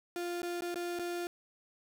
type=tone with dropouts; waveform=35% pulse; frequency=349.2 Hz; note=F4; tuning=in tune; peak=-33 dBFS; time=0.16-1.27 s; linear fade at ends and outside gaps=1 ms; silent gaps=0.419-0.43 / 0.608-0.621 / 0.744-0.757 / 0.989-0.994 s; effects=none